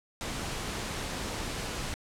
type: noise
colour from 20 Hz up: pink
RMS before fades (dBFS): -35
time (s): 0.21-1.94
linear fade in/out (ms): 0
effects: low-pass 9000 Hz 12 dB/octave